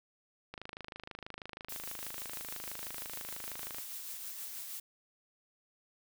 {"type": "click train", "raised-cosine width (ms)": 0.3, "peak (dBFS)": -27, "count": 86, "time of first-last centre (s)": [0.54, 3.784], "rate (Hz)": 26.2}
{"type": "noise with tremolo", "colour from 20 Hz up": "blue", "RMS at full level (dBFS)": -42, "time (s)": [1.69, 4.8], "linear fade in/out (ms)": 5, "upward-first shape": "triangle", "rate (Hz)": 6.3, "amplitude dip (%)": 35}
{"effects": []}